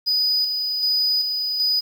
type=tone with tremolo; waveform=triangle; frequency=4965 Hz; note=D#8; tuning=5 cents flat; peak=-16 dBFS; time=0.06-1.81 s; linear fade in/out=20 ms; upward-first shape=square; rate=1.3 Hz; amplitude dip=40%; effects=8-bit